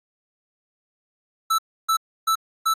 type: tone bursts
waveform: square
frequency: 1318.5 Hz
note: E6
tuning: in tune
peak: -18 dBFS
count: 4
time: 1.5-2.74 s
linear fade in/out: 10 ms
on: 85 ms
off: 300 ms
effects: AAC 48 kbps